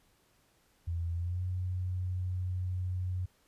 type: tone with pitch glide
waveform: sine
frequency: 84.7 to 91.31 Hz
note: E2 to F#2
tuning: +48 to -22 cents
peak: -31 dBFS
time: 0.87-3.26 s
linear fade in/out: 10 ms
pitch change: +130 cents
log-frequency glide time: 1.14-1.43 s
effects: pink hiss -69 dBFS RMS until 3.47 s + resampled to 32000 Hz